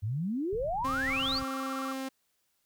sine exponential sweep, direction up, 95.7 to 4898 Hz, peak -29 dBFS, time 0.02-1.4 s, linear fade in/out 20 ms
pink low-pass noise, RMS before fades -43 dBFS, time 0.52-1.44 s, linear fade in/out 10 ms, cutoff 180 Hz, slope 96 dB/octave
sawtooth tone, 265.6 Hz, C4, 26 cents sharp, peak -30 dBFS, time 0.84-2.09 s, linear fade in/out 10 ms
sine tone with vibrato, 1244.5 Hz, D#6, in tune, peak -36 dBFS, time 1.07-1.93 s, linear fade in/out 5 ms, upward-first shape square, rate 16 Hz, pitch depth 150 cents each way
effects white hiss -75 dBFS RMS until 2.65 s

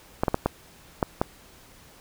clicks, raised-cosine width 1 ms, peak -7 dBFS, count 6, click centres 0.235 / 0.282 / 0.344 / 0.46 / 1.028 / 1.215 s, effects pink hiss -52 dBFS RMS until 2 s

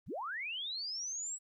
sine linear sweep, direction up, 30.53 to 7902 Hz, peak -37 dBFS, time 0.06-1.39 s, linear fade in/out 50 ms, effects 13-bit

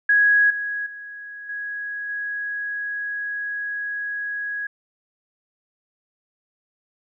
sine tone with level steps, 1662 Hz, G#6, 1 cent sharp, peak -13 / -24 / -34 / -27 / -25 dBFS, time 0.09-4.67 s, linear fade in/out 5 ms, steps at 0.5 / 0.86 / 1.49 / 2.09 s, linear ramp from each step 5 ms, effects none

